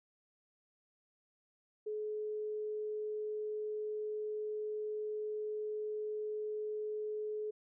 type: tone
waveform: sine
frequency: 425.9 Hz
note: G#4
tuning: 44 cents sharp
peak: -36 dBFS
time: 1.86-7.51 s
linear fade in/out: 10 ms
effects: none